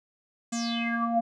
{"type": "tone with low-pass filter sweep", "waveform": "square", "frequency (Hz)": 233.1, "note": "A#3", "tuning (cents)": 0, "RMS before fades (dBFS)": -28, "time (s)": [0.52, 1.21], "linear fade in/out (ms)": 10, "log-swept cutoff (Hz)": [7700, 610], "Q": 8.7, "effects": []}